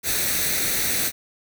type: noise with comb filter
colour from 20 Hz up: white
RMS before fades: -23 dBFS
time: 0.03-1.12 s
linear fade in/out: 50 ms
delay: 0.49 ms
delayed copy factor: +0.6
effects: none